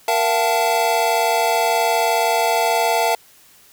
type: tone cluster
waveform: square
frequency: 467.2 / 682 / 761 / 880 Hz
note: A#4 / F5 / F#5 / A5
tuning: +4 / -41 / +48 / 0 cents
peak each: -24 / -20 / -25 / -21 dBFS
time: 0.08-3.15 s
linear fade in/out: 2 ms
effects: white hiss -50 dBFS RMS until 3.72 s